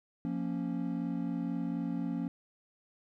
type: chord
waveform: triangle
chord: Bb minor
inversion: second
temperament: equal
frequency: 174.61 / 233.1 / 277.2 Hz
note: F3 / Bb3 / Db4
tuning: 0 / 0 / 0 cents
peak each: -34 / -35 / -34 dBFS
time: 0.25-2.28 s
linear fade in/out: 0 ms
effects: none